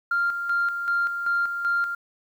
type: tone with tremolo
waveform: sine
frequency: 1394 Hz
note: F6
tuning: 4 cents flat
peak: -19 dBFS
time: 0.11-1.95 s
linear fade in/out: 5 ms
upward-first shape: square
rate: 2.6 Hz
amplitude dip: 55%
effects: tanh soft clip ceiling -16 dBFS + 9-bit